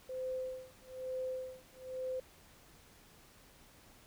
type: tone with tremolo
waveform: sine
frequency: 515 Hz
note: C5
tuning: 28 cents flat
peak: -35 dBFS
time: 0.09-2.2 s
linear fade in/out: 5 ms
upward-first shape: sine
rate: 1.1 Hz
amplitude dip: 100%
effects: pink hiss -61 dBFS RMS until 4.06 s